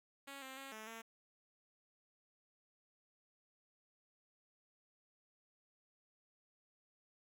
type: tone with pitch steps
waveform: 5% pulse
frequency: 276.7 / 264 / 271.9 / 217.7 / 226.5 Hz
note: C#4 / C4 / C#4 / A3 / A#3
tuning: -3 / +16 / -33 / -18 / -50 cents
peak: -37 dBFS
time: 0.27-1.02 s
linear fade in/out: 10 ms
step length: 150 ms
effects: none